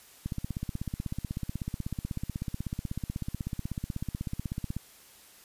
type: click train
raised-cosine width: 5 ms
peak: -20 dBFS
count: 74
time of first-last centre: 0.26-4.766 s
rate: 16.2 Hz
effects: white hiss -55 dBFS RMS until 5.44 s + resampled to 32000 Hz